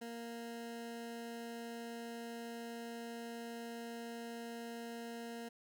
20% pulse tone, 233.1 Hz, A#3, in tune, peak -39 dBFS, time 0.01-5.49 s, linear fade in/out 10 ms, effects none

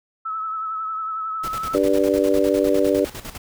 sine tone with vibrato, 1301 Hz, E6, 23 cents flat, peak -24 dBFS, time 0.25-1.76 s, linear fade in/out 10 ms, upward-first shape sine, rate 11 Hz, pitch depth 30 cents each way
pink noise with tremolo, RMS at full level -33 dBFS, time 1.43-3.38 s, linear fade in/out 10 ms, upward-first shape square, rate 9.9 Hz, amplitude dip 70%
harmonic tone, 97.6 Hz, G2, 7 cents flat, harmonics 3 / 4 / 5 / 6, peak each -21 / -21 / -21 / -21 dBFS, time 1.74-3.05 s, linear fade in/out 5 ms
effects none

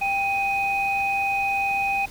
sine tone pair together, 790 / 2501 Hz, G5 / D#7, +13 / +8 cents, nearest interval octave + minor sixth, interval 1995 cents, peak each -23 dBFS, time 0.01-2.06 s, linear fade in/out 10 ms, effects tanh soft clip ceiling -13 dBFS + pink hiss -43 dBFS RMS until 2.1 s

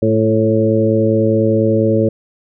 harmonic tone with a mistuned harmonic, 110 Hz, A2, in tune, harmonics 1 / 2 / 3 / 4 / 5, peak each -17 / -17 / -17 / -17 / -17 dBFS, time 0.02-2.09 s, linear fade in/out 5 ms, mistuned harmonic 3, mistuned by +29 cents, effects none

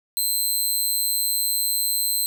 10% pulse tone, 4100 Hz, C8, 36 cents flat, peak -14 dBFS, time 0.17-2.26 s, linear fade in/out 0 ms, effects none

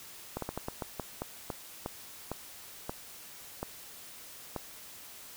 slowing click train, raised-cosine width 1 ms, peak -20 dBFS, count 14, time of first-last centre 0.37-4.563 s, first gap 53 ms, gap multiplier 1.27, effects white hiss -49 dBFS RMS until 5.36 s

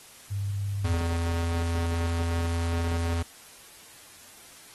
sine tone with vibrato, 99.7 Hz, G2, 30 cents sharp, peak -27 dBFS, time 0.3-0.95 s, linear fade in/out 20 ms, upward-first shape sine, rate 17 Hz, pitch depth 16 cents each way
square tone, 84.3 Hz, E2, 39 cents sharp, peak -26 dBFS, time 0.84-3.23 s, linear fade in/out 10 ms
effects white hiss -50 dBFS RMS until 4.74 s + AAC 32 kbps

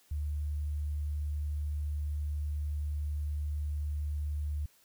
sine tone with sample-and-hold, 74.1 Hz, D2, 16 cents sharp, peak -31 dBFS, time 0.11-4.66 s, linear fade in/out 5 ms, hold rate 11025 Hz, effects white hiss -65 dBFS RMS until 4.84 s

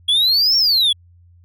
triangle exponential two-way sweep, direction up then down, 3300 to 5560 to 3300 Hz, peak -11 dBFS, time 0.08-0.93 s, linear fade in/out 10 ms, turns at 0.57 s, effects added 87 Hz sine -46 dBFS peak until 1.44 s

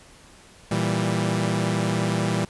sawtooth chord, E diminished, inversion second, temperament equal, 116.54 / 164.81 / 196 Hz, Bb2 / E3 / G3, 0 / 0 / 0 cents, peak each -22 dBFS, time 0.71-2.45 s, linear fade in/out 5 ms, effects pink hiss -50 dBFS RMS until 2.49 s + resampled to 24000 Hz

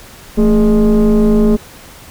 sine tone with frequency modulation, 220 Hz, A3, in tune, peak -4 dBFS, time 0.37-1.57 s, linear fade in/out 20 ms, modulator 194 Hz, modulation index 1, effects tanh soft clip ceiling -6 dBFS + pink hiss -37 dBFS RMS until 2.1 s

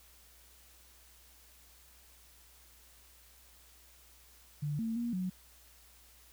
sine tone with pitch steps, 146.9 / 225.6 / 236.8 / 184.4 Hz, D3 / A3 / A#3 / F#3, +1 / +44 / +27 / -6 cents, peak -32 dBFS, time 4.62-5.3 s, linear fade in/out 10 ms, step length 170 ms, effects added 60 Hz sine -63 dBFS peak until 6.32 s + white hiss -61 dBFS RMS until 6.32 s

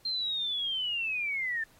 sine linear sweep, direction down, 4186 to 1760 Hz, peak -29 dBFS, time 0.05-1.64 s, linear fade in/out 5 ms, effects pink hiss -62 dBFS RMS until 1.79 s + AAC 48 kbps

